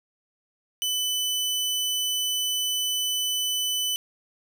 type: tone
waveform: sawtooth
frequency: 3000 Hz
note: F#7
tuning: 23 cents sharp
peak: -21 dBFS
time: 0.82-3.96 s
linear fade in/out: 0 ms
effects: none